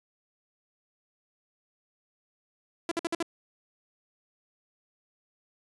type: tone bursts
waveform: sawtooth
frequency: 336.4 Hz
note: E4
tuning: 35 cents sharp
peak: -23 dBFS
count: 5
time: 2.89-3.227 s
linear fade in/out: 2 ms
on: 25 ms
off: 53 ms
effects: resampled to 24000 Hz